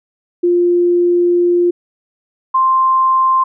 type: tone pair in turn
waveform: sine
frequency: 350.4 / 1050 Hz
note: F4 / C6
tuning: +6 / +6 cents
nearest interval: octave + perfect fifth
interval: 1900 cents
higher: second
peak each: -9 dBFS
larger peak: neither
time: 0.43-1.71 / 2.54-3.44 s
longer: first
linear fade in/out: 10 ms
effects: none